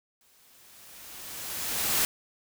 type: noise with exponential growth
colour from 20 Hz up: white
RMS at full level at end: -24 dBFS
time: 0.21-2.05 s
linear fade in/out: 1 ms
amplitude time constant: 400 ms
effects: none

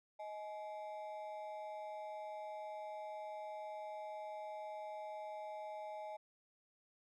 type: ring-modulated tone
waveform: triangle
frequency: 736 Hz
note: F#5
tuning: 9 cents flat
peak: -39 dBFS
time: 0.19-6.17 s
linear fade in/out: 10 ms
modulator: 109 Hz
effects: none

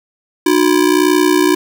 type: ring-modulated tone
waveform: square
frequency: 332.9 Hz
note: E4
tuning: 17 cents sharp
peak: -7 dBFS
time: 0.46-1.55 s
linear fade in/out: 2 ms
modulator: 30.8 Hz
effects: 8-bit

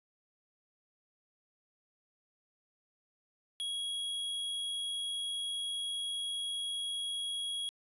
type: tone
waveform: square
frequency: 3315 Hz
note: G#7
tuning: 4 cents flat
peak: -35 dBFS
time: 3.6-7.69 s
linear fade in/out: 0 ms
effects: resampled to 24000 Hz

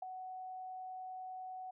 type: tone with ADSR envelope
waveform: sine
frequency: 745 Hz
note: F#5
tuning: 12 cents sharp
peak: -35 dBFS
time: 0.02-1.71 s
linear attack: 7 ms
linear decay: 5 ms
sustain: -8 dB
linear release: 9 ms
effects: none

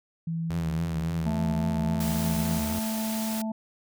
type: tone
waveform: sine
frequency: 164.81 Hz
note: E3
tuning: in tune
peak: -27 dBFS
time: 0.27-2.59 s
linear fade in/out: 5 ms
type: tone with vibrato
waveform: sawtooth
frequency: 81 Hz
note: E2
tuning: 30 cents flat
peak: -28 dBFS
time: 0.5-2.79 s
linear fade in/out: 0 ms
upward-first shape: sine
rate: 3.6 Hz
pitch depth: 130 cents each way
type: harmonic tone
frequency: 220 Hz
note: A3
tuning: in tune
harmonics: 1 / 3 / 4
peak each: -28 / -38 / -40 dBFS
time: 1.26-3.52 s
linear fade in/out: 5 ms
type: noise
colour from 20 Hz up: white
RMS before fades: -36 dBFS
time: 2-3.42 s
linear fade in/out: 5 ms
effects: none

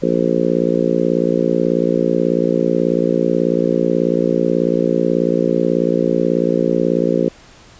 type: harmonic tone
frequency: 58.27 Hz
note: A#1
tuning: in tune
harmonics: 3 / 4 / 5 / 6 / 7 / 8 / 9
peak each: -21 / -21 / -21 / -21 / -21 / -21 / -21 dBFS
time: 0.02-7.29 s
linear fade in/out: 10 ms
effects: pink hiss -44 dBFS RMS until 7.79 s + resampled to 16000 Hz

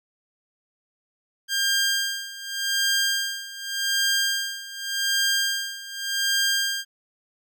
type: tone with tremolo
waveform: 15% pulse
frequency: 1600 Hz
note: G6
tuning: 35 cents sharp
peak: -13 dBFS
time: 1.48-6.85 s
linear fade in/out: 50 ms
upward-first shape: sine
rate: 0.86 Hz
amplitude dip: 85%
effects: none

